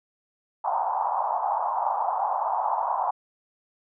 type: band-pass noise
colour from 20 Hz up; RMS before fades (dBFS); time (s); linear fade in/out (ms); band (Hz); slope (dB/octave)
pink; -26; 0.64-3.11; 10; 740 to 1000; 48
effects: none